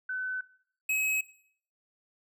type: tone pair in turn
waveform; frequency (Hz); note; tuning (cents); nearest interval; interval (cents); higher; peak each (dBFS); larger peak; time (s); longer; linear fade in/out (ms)
sine / square; 1512 / 2557; F#6 / D#7; +37 / +47; major sixth; 910; second; -31 / -27; second; 0.09-0.41 / 0.89-1.21; neither; 5
effects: noise-tail reverb RT60 0.6 s tail -19 dB re dry